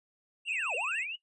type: tone with vibrato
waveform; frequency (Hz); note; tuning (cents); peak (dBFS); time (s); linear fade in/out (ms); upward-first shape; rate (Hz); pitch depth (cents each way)
triangle; 2637; E7; 0; -30; 0.45-1.06; 50; sine; 14; 95
type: linear two-way sweep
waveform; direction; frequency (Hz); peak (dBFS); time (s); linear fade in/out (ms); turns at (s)
sine; down then up; 2960 to 444.4 to 2960; -35; 0.47-1.16; 10; 0.75
effects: noise-tail reverb RT60 0.1 s tail -17 dB re dry + resampled to 24000 Hz